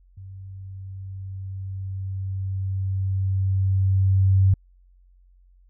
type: tone with level ramp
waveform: sine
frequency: 95.8 Hz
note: G2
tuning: 39 cents flat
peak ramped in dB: -37 to -13 dBFS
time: 0.17-4.54 s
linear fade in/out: 5 ms
effects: added 45 Hz sine -52 dBFS peak until 5.69 s